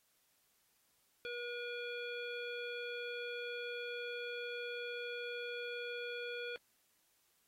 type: harmonic tone with a mistuned harmonic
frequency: 481.9 Hz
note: B4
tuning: 43 cents flat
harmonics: 1 / 3 / 5 / 7 / 9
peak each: -43 / -46 / -47 / -50 / -59 dBFS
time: 1.25-6.56 s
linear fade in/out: 0 ms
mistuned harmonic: 9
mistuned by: +16 cents
effects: white hiss -75 dBFS RMS until 7.47 s + AAC 48 kbps